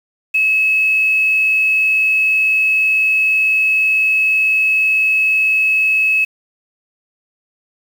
sine tone with quantisation, 2582 Hz, E7, 37 cents flat, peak -11 dBFS, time 0.34-6.25 s, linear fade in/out 10 ms, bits 6, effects none

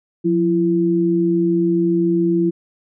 sine tone pair together, 177.28 / 336.6 Hz, F3 / E4, +26 / +36 cents, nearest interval major seventh, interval 1110 cents, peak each -19 / -15 dBFS, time 0.24-2.51 s, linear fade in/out 20 ms, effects none

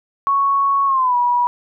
sine tone with pitch glide, 1108.7 to 970.8 Hz, C#6 to B5, 0 to -30 cents, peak -13 dBFS, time 0.27-1.47 s, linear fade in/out 0 ms, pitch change -230 cents, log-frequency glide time 0.86-1.16 s, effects none

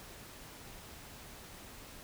silence, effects pink hiss -51 dBFS RMS until 2.03 s

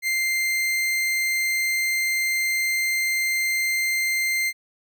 40% pulse tone, 2093 Hz, C7, in tune, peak -20 dBFS, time 0.02-4.53 s, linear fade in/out 50 ms, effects none

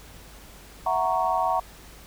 sine chord, F# dominant seventh, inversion third, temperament equal, 659.3 / 740 / 932.3 / 1108.7 Hz, E5 / F#5 / A#5 / C#6, 0 / 0 / 0 / 0 cents, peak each -29 / -25 / -26 / -28 dBFS, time 0.86-1.6 s, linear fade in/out 5 ms, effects added 50 Hz sine -49 dBFS peak until 2.06 s + pink hiss -48 dBFS RMS until 2.06 s

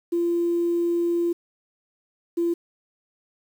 sine tone pair in turn, 343 / 341 Hz, F4 / F4, -31 / -41 cents, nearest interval unison, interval 10 cents, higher first, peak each -19 dBFS, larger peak neither, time 0.12-1.33 / 2.37-2.54 s, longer first, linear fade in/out 10 ms, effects tanh soft clip ceiling -15 dBFS + 8-bit

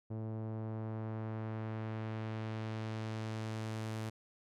sawtooth tone with low-pass filter sweep, 110 Hz, A2, in tune, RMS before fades -40 dBFS, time 0.1-4.1 s, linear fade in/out 10 ms, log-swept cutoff 580 to 12000 Hz, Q 0.72, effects none

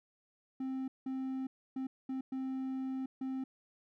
triangle tone bursts at uneven times, 263.2 Hz, C4, 10 cents sharp, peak -33 dBFS, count 6, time 0.6-0.88 / 1.06-1.47 / 1.76-1.87 / 2.09-2.21 / 2.32-3.06 / 3.21-3.44 s, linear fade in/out 5 ms, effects none

